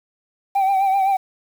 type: tone with vibrato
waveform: sine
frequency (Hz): 777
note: G5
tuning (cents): -16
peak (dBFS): -12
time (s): 0.55-1.17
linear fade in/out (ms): 10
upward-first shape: triangle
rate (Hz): 7.8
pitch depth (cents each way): 57
effects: tanh soft clip ceiling -14 dBFS + 7-bit